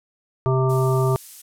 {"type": "harmonic tone", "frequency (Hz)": 130.81, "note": "C3", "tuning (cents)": 0, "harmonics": [1, 3, 5, 7, 9], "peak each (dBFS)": [-18, -22, -28, -30, -28], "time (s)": [0.46, 1.16], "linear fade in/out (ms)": 0}
{"type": "noise", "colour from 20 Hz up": "violet", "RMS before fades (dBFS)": -35, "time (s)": [0.69, 1.42], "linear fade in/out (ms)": 10}
{"effects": ["low-pass 11000 Hz 12 dB/octave"]}